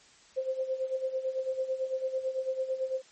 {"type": "tone with tremolo", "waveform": "sine", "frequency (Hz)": 523.3, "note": "C5", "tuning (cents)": 0, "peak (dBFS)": -26, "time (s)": [0.36, 3.02], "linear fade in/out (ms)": 20, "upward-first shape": "sine", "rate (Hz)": 9, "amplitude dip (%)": 75, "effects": ["white hiss -58 dBFS RMS until 3.11 s", "MP3 32 kbps"]}